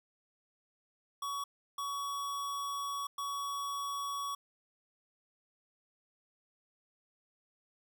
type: tone bursts at uneven times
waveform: square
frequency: 1125 Hz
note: C#6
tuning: 25 cents sharp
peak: -36 dBFS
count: 3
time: 1.22-1.44 / 1.78-3.07 / 3.18-4.35 s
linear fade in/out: 5 ms
effects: none